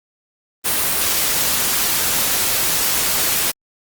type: noise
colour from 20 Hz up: white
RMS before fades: -18 dBFS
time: 0.64-3.52 s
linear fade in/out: 20 ms
effects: Opus 32 kbps